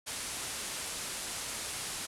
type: low-pass noise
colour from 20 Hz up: white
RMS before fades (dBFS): -39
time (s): 0.06-2.07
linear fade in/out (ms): 20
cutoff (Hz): 11000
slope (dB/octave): 48
effects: none